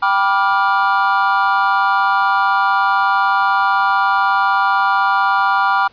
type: chord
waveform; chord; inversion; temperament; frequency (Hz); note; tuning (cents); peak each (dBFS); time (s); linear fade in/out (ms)
triangle; G dominant seventh; none; just; 784 / 980 / 1176 / 1411.2; G5 / B5 / D6 / F6; 0 / -14 / +2 / +18; -16; 0.02-5.88; 10
effects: pink hiss -49 dBFS RMS until 5.92 s + resampled to 11025 Hz